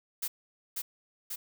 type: noise with echo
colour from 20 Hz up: blue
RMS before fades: -33 dBFS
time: 0.22-0.28 s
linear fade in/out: 10 ms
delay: 540 ms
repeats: 2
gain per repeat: -2 dB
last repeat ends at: 1.36 s
effects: none